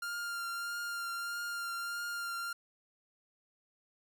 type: tone with vibrato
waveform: 45% pulse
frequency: 1396.9 Hz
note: F6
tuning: in tune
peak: -36 dBFS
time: 0.02-2.53 s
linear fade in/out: 5 ms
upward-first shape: triangle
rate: 1.6 Hz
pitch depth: 20 cents each way
effects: none